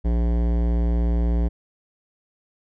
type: tone with hard clipping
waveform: sine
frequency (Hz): 58.27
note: A#1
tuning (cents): 0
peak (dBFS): -20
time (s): 0.04-1.49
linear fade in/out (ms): 20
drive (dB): 17
effects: none